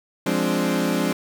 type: chord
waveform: 30% pulse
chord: D half-diminished seventh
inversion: first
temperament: equal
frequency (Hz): 174.61 / 207.7 / 261.6 / 293.7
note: F3 / Ab3 / C4 / D4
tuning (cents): 0 / 0 / 0 / 0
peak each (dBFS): -23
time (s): 0.26-1.13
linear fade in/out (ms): 5
effects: none

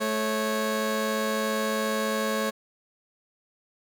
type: tone pair together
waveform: 20% pulse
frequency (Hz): 217.3 / 549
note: A3 / C#5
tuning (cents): -21 / -17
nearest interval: octave + major third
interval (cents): 1604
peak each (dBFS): -23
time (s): 0-2.51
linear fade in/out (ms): 20
effects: none

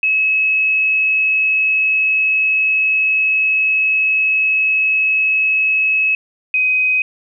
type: tone pair in turn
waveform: sine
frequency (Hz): 2576 / 2516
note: E7 / D#7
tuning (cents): -41 / +19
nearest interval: unison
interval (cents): 40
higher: first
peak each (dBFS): -12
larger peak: neither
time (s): 0.03-6.15 / 6.54-7.02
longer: first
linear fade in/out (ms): 2
effects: none

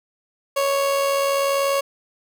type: tone with amplitude modulation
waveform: 30% pulse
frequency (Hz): 554.4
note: C#5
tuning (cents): 0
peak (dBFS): -14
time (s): 0.56-1.81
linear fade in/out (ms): 10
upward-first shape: sine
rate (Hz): 80.5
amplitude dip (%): 35
effects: none

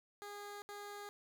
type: tone bursts at uneven times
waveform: 15% pulse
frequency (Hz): 409.4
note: G#4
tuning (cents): -25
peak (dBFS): -40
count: 2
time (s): 0.22-0.62 / 0.69-1.09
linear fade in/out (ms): 0
effects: none

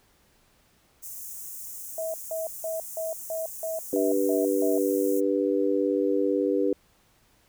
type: high-pass noise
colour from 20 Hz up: white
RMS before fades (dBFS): -39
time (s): 1.02-5.21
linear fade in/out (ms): 20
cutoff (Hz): 6200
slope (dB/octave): 48
type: tone bursts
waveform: sine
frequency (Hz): 646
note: E5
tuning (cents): -35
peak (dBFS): -28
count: 9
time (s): 1.98-4.78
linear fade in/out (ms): 2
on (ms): 160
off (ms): 170
type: chord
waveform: sine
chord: G major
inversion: second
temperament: just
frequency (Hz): 294 / 392 / 490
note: D4 / G4 / B4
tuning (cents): +2 / 0 / -14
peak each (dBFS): -26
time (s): 3.93-6.73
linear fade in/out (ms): 2
effects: pink hiss -63 dBFS RMS until 7.48 s

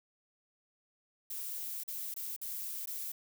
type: noise with dropouts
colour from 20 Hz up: violet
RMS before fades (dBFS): -40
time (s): 1.3-3.12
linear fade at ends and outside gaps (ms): 5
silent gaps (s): 1.836-1.878 / 2.141-2.163 / 2.364-2.414 / 2.858-2.872
effects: none

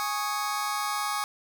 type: chord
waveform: sawtooth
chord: Ab suspended fourth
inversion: none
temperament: just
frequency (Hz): 830.6 / 1107.5 / 1245.9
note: Ab5 / Db6 / Eb6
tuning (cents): 0 / -2 / +2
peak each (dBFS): -28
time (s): 0-1.24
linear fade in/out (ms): 0
effects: none

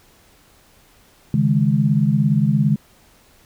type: chord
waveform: sine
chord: C# suspended second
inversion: none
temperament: just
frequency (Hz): 138.59 / 155.92 / 207.9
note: C#3 / D#3 / G#3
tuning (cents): 0 / +4 / +2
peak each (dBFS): -18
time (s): 1.34-2.76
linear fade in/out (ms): 2
effects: pink hiss -53 dBFS RMS until 3.45 s

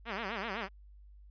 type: tone with vibrato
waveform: 5% pulse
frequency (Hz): 211.2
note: G#3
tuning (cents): +29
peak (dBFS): -24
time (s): 0.05-0.69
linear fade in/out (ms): 50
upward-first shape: sine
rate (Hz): 7.9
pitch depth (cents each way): 200
effects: added 50 Hz sine -52 dBFS peak until 1.3 s + resampled to 11025 Hz

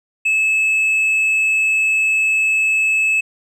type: tone with tanh clipping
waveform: sine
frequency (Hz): 2600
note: E7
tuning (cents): -24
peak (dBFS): -14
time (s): 0.25-3.21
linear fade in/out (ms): 10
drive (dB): 3
effects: none

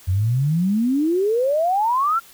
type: exponential sweep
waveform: sine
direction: up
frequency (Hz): 87.31 to 1396.9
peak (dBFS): -16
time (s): 0.07-2.2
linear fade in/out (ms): 20
effects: white hiss -47 dBFS RMS until 2.33 s

